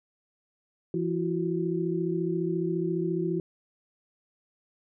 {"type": "tone cluster", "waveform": "sine", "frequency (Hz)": [168.7, 334.7, 369.2], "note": ["E3", "E4", "F#4"], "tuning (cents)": [40, 26, -4], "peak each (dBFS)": -30, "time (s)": [0.94, 3.4], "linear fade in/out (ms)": 2, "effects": []}